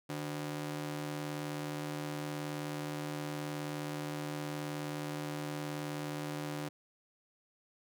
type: ring-modulated tone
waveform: sawtooth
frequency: 222.5 Hz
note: A3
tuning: 20 cents sharp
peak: -30 dBFS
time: 0.09-6.69 s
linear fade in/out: 10 ms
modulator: 71.7 Hz
effects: none